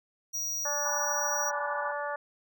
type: tone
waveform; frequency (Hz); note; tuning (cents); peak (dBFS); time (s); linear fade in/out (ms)
square; 5760; F#8; -47; -31; 0.33-1.51; 20
type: harmonic tone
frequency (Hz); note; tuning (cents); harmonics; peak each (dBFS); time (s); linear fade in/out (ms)
290.4; D4; -19; 2 / 3 / 4 / 5 / 6; -35 / -37 / -38 / -39 / -40; 0.65-2.16; 5
type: chord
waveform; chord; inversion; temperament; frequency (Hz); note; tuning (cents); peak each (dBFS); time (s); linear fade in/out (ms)
sine; G# half-diminished seventh; none; equal; 830.6 / 987.8 / 1174.7 / 1480; G#5 / B5 / D6 / F#6; 0 / 0 / 0 / 0; -39; 0.85-1.92; 2
effects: none